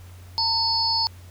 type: tone cluster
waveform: sine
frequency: 909 / 4440 / 5070 Hz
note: A#5 / C#8 / D#8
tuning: -44 / +2 / +32 cents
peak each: -26 / -23 / -24 dBFS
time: 0.38-1.07 s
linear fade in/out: 0 ms
effects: added 90 Hz sine -41 dBFS peak until 1.3 s + pink hiss -52 dBFS RMS until 1.3 s